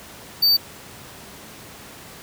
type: tone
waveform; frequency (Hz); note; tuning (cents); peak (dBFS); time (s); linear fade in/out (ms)
square; 4598; D8; -37; -14; 0.42-0.57; 10
effects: pink hiss -41 dBFS RMS until 2.22 s + high-pass 80 Hz 12 dB/octave